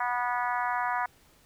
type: harmonic tone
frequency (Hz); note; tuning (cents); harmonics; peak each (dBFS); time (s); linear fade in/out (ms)
244.5; B3; -17; 3 / 4 / 5 / 6 / 7 / 8 / 9; -32 / -30 / -35 / -36 / -37 / -40 / -46; 0-1.06; 5
effects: pink hiss -61 dBFS RMS until 1.45 s